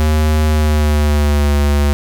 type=tone with pitch glide; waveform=square; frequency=77 to 72.26 Hz; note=D#2 to D2; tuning=-17 to -27 cents; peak=-11 dBFS; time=0-1.93 s; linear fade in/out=0 ms; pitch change=-110 cents; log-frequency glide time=0.46-1.54 s; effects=none